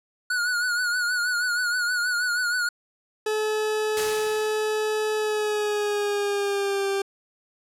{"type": "tone with vibrato", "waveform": "square", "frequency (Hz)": 1455, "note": "F#6", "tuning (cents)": -29, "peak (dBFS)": -23, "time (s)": [0.3, 2.69], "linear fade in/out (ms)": 5, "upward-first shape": "triangle", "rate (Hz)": 6.3, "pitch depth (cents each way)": 65}
{"type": "tone with pitch glide", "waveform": "40% pulse", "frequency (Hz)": [429.6, 393.9], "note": ["A4", "G4"], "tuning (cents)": [-41, 8], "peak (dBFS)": -22, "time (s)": [3.26, 7.02], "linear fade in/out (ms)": 5, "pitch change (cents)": -151, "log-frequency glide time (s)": [5.16, 6.88]}
{"type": "noise with exponential decay", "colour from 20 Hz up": "white", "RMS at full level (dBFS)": -28, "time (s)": [3.97, 5.17], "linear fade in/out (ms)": 1, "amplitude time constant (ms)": 260}
{"effects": ["low-pass 11000 Hz 12 dB/octave"]}